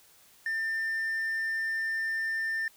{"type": "tone with hard clipping", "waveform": "sine", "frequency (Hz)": 1795, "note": "A6", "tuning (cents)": 34, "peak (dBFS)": -29, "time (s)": [0.46, 2.68], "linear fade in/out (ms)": 2, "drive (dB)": 2, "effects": ["white hiss -59 dBFS RMS until 2.76 s"]}